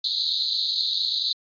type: band-pass noise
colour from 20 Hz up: pink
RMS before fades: -25 dBFS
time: 0.04-1.33 s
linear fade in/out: 5 ms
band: 3800 to 4400 Hz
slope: 96 dB/octave
effects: resampled to 11025 Hz